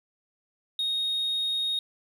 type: tone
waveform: triangle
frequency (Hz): 3729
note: A#7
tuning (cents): 0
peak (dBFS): -23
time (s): 0.79-1.79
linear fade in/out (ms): 2
effects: tanh soft clip ceiling -20 dBFS